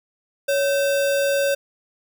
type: tone with sample-and-hold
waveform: sine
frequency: 559 Hz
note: C#5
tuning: 14 cents sharp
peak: -17 dBFS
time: 0.48-1.55 s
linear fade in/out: 10 ms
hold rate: 2100 Hz
effects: none